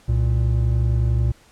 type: tone pair together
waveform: triangle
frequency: 65.41 / 116.54 Hz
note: C2 / A#2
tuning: 0 / 0 cents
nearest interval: minor seventh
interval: 1000 cents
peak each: -17 dBFS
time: 0.08-1.32 s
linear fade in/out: 10 ms
effects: pink hiss -53 dBFS RMS until 1.51 s + low-pass 10000 Hz 12 dB/octave